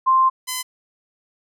sine / 5% pulse tone pair in turn, 1050 / 1017.8 Hz, C6 / C6, +6 / -48 cents, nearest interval minor second, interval 54 cents, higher first, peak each -12 dBFS, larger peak neither, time 0.06-0.3 / 0.47-0.63 s, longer first, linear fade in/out 20 ms, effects none

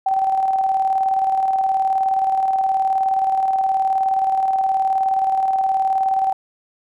sine tone with tremolo, 770 Hz, G5, 31 cents flat, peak -14 dBFS, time 0.06-6.33 s, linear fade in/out 5 ms, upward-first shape square, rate 19 Hz, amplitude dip 35%, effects none

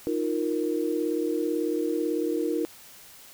sine chord, Eb suspended second, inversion none, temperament equal, 311.1 / 349.2 / 466.2 Hz, Eb4 / F4 / Bb4, 0 / 0 / 0 cents, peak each -28 / -29 / -29 dBFS, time 0.07-2.65 s, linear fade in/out 0 ms, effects white hiss -49 dBFS RMS until 3.33 s

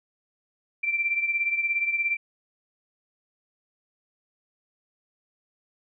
sine beating tone pair, 2349 / 2366 Hz, D7 / D7, 0 / +12 cents, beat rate 17 Hz, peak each -24 / -30 dBFS, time 0.83-2.17 s, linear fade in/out 10 ms, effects none

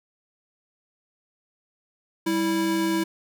square tone pair together, 194.4 / 326.9 Hz, G3 / E4, -14 / -14 cents, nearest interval major sixth, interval 900 cents, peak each -30 / -23 dBFS, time 2.26-3.04 s, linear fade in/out 10 ms, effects none

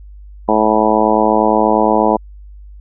harmonic tone, 108.5 Hz, A2, 24 cents flat, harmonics 2 / 3 / 4 / 5 / 6 / 7 / 8 / 9, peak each -18 / -18 / -18 / -18 / -18 / -18 / -18 / -18 dBFS, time 0.48-2.17 s, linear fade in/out 10 ms, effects added 50 Hz sine -33 dBFS peak until 2.8 s

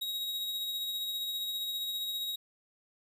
45% pulse tone with tremolo, 3802 Hz, A#7, 33 cents sharp, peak -32 dBFS, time 0.01-2.36 s, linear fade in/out 10 ms, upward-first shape triangle, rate 15 Hz, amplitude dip 35%, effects none

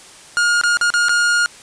45% pulse tone with dropouts, 1424 Hz, F6, 33 cents sharp, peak -13 dBFS, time 0.37-1.46 s, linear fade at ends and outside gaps 0 ms, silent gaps 0.613-0.636 / 0.771-0.812 / 0.903-0.939 / 1.085-1.093 s, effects white hiss -41 dBFS RMS until 1.62 s + resampled to 22050 Hz

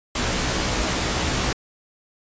pink noise with comb filter, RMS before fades -23 dBFS, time 0.15-1.53 s, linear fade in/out 5 ms, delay 16 ms, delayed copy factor +0.7, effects resampled to 16000 Hz

